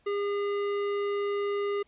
sine tone with hard clipping, 405.8 Hz, G#4, 40 cents flat, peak -29 dBFS, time 0.06-1.83 s, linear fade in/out 10 ms, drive 13 dB, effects pink hiss -67 dBFS RMS until 1.87 s + resampled to 8000 Hz

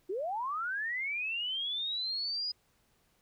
sine linear sweep, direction up, 342.4 to 4978 Hz, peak -32 dBFS, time 0.09-2.52 s, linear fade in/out 10 ms, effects pink hiss -71 dBFS RMS until 3.21 s

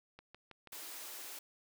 clicks, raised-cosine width 0.3 ms, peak -36 dBFS, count 5, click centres 0.19 / 0.346 / 0.513 / 0.673 / 0.73 s
white high-pass noise, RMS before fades -47 dBFS, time 0.72-1.39 s, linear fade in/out 5 ms, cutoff 270 Hz, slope 48 dB/octave
effects none

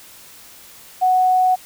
sine tone, 740 Hz, F#5, in tune, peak -12 dBFS, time 1.01-1.56 s, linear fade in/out 20 ms, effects white hiss -43 dBFS RMS until 1.65 s

